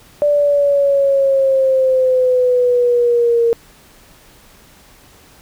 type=exponential sweep; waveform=sine; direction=down; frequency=587.3 to 463 Hz; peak=-10 dBFS; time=0.22-3.53 s; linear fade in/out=0 ms; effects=pink hiss -46 dBFS RMS until 5.41 s